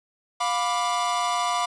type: chord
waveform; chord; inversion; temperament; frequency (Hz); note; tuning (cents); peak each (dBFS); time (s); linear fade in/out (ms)
45% pulse; B diminished; second; equal with one note detuned; 707.4 / 987.8 / 1174.7; F5 / B5 / D6; +22 / 0 / 0; -27; 0.4-1.66; 10
effects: resampled to 22050 Hz